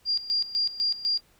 sine tone with tremolo, 4788 Hz, D8, 33 cents sharp, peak -22 dBFS, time 0.05-1.21 s, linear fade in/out 50 ms, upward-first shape square, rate 4 Hz, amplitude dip 80%, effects pink hiss -62 dBFS RMS until 1.39 s

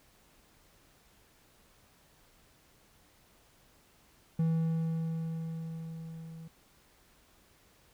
triangle tone with level ramp, 162.9 Hz, E3, 20 cents flat, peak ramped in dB -23 to -42 dBFS, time 4.39-6.48 s, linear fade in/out 5 ms, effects pink hiss -64 dBFS RMS until 7.93 s

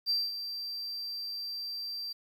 triangle tone with ADSR envelope, 4699 Hz, D8, in tune, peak -23 dBFS, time 0.06-2.13 s, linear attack 40 ms, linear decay 210 ms, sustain -11 dB, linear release 10 ms, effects tanh soft clip ceiling -21 dBFS + 10-bit

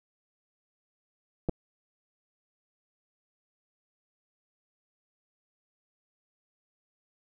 clicks, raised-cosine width 2 ms, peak -16 dBFS, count 2, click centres 1.488 / 1.494 s, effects none

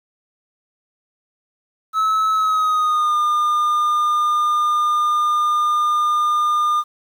triangle tone with pitch glide, 1296 to 1209.2 Hz, E6 to D#6, -30 to -50 cents, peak -13 dBFS, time 1.93-6.84 s, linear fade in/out 50 ms, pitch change -120 cents, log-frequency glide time 2.32-3.16 s, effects 8-bit

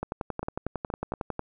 two click trains, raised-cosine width 1 ms, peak -18 / -16 dBFS, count 4 / 16, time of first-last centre 0.43-1.138 / 0.03-1.394 s, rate 4.24 / 11 Hz, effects none

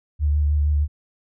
sine tone with vibrato, 74 Hz, D2, 14 cents sharp, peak -16 dBFS, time 0.19-0.88 s, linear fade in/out 50 ms, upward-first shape sine, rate 6.4 Hz, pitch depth 27 cents each way, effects none

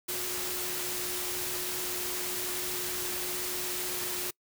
sine tone in noise, 361.6 Hz, F#4, 40 cents flat, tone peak -41 dBFS, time 0.08-4.31 s, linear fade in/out 10 ms, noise white, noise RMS -34 dBFS, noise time 0.08-4.31 s, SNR -10 dB, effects noise-tail reverb RT60 0.1 s tail -25 dB re dry

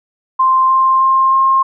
sine tone with pitch steps, 1046.5 / 1053.2 / 1059.9 / 1066.6 Hz, C6 / C6 / C6 / C6, 0 / +11 / +22 / +33 cents, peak -8 dBFS, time 0.39-1.63 s, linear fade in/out 10 ms, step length 310 ms, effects none

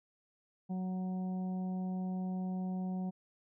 harmonic tone with a mistuned harmonic, 185 Hz, F#3, in tune, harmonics 1 / 2 / 3 / 4 / 5, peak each -34 / -51 / -54 / -49 / -60 dBFS, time 0.69-3.11 s, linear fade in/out 20 ms, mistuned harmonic 5, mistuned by +17 cents, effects none

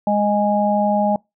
harmonic tone, 206.8 Hz, G#3, 7 cents flat, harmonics 1 / 3 / 4, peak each -19 / -19 / -19 dBFS, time 0.07-1.16 s, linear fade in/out 2 ms, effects noise-tail reverb RT60 0.2 s tail -25 dB re dry

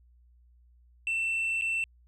sine tone with dropouts, 2682 Hz, E7, 29 cents sharp, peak -24 dBFS, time 1.07-1.84 s, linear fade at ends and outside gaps 1 ms, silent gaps 1.612-1.62 s, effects tanh soft clip ceiling -26 dBFS + added 60 Hz sine -57 dBFS peak until 2.07 s

